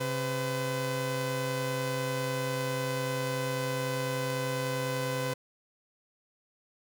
sawtooth tone pair together, 134 / 505.9 Hz, C3 / B4, +42 / +42 cents, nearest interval octave + major seventh, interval 2300 cents, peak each -29 / -28 dBFS, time 0-5.34 s, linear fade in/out 10 ms, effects none

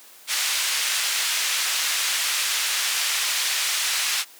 pink band-pass noise, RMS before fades -24 dBFS, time 0.27-4.25 s, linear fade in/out 50 ms, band 2100 to 10000 Hz, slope 12 dB/octave, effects white hiss -48 dBFS RMS until 4.39 s + high-pass 300 Hz 12 dB/octave

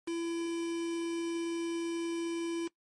triangle tone with quantisation, 336 Hz, E4, 33 cents sharp, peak -30 dBFS, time 0.07-2.68 s, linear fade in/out 10 ms, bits 7, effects noise-tail reverb RT60 0.1 s tail -21 dB re dry + MP3 48 kbps

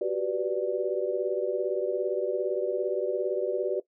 sine chord, G major seventh, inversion third, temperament equal with one note detuned, 370 / 387.5 / 493.9 / 587.3 Hz, F#4 / G4 / B4 / D5, 0 / -20 / 0 / 0 cents, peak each -31 dBFS, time 0.01-3.8 s, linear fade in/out 5 ms, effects noise-tail reverb RT60 0.1 s tail -18 dB re dry

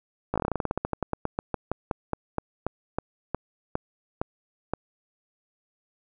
slowing click train, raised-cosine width 1 ms, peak -12 dBFS, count 30, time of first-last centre 0.34-4.736 s, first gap 17 ms, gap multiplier 1.13, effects none

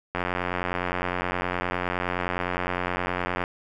click train, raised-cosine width 0.5 ms, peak -11 dBFS, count 296, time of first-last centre 0.15-3.439 s, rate 89.7 Hz, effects none

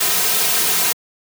white noise with comb filter, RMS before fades -17 dBFS, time 0-0.93 s, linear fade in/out 10 ms, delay 3.5 ms, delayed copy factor -0.85, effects high-pass 200 Hz 12 dB/octave

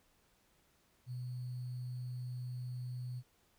sine tone with sample-and-hold, 124.8 Hz, B2, 19 cents sharp, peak -39 dBFS, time 1.06-3.23 s, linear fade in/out 50 ms, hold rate 4410 Hz, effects pink hiss -72 dBFS RMS until 3.58 s

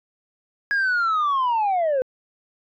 sine linear sweep, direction down, 1663 to 498.1 Hz, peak -16 dBFS, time 0.71-2.02 s, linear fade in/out 0 ms, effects tanh soft clip ceiling -17 dBFS

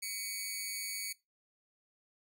10% pulse tone with amplitude modulation, 2243 Hz, C#7, 20 cents sharp, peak -25 dBFS, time 0.02-1.13 s, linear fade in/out 10 ms, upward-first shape sine, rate 211 Hz, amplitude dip 65%, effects noise-tail reverb RT60 0.2 s tail -20 dB re dry

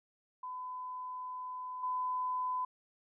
sine tone with level steps, 1008 Hz, B5, 35 cents sharp, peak -39 / -32 dBFS, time 0.43-2.65 s, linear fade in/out 5 ms, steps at 1.83 s, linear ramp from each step 5 ms, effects none

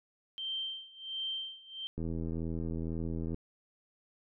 sine tone with tremolo, 3136 Hz, G7, in tune, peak -33 dBFS, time 0.38-1.87 s, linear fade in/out 0 ms, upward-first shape sine, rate 1.4 Hz, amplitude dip 90%
click train, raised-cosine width 3 ms, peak -25 dBFS, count 113, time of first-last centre 1.98-3.344 s, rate 82.1 Hz
effects none

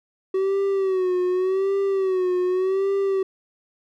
triangle tone with vibrato, 377.7 Hz, F#4, 36 cents sharp, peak -17 dBFS, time 0.34-3.23 s, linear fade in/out 5 ms, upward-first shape sine, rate 0.86 Hz, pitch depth 76 cents each way, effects none

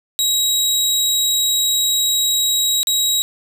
25% pulse tone with dropouts, 3833 Hz, A#7, 47 cents sharp, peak -11 dBFS, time 0.19-3.22 s, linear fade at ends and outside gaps 0 ms, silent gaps 2.831-2.871 s, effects none

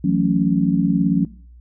sine chord, F# minor seventh, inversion third, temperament just, 166.5 / 185 / 222 / 277.5 Hz, E3 / F#3 / A3 / C#4, +18 / 0 / +16 / +2 cents, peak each -21 / -18 / -23 / -20 dBFS, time 0.04-1.25 s, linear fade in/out 5 ms, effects noise-tail reverb RT60 0.5 s tail -21 dB re dry + added 60 Hz sine -41 dBFS peak until 1.6 s

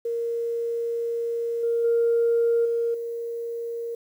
sine tone with level steps, 466.2 Hz, A#4, in tune, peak -24 / -20 / -17 / -21 / -28 dBFS, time 0.05-3.95 s, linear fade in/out 5 ms, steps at 1.63 / 1.84 / 2.65 / 2.94 s, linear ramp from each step 5 ms, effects tanh soft clip ceiling -14 dBFS + 9-bit

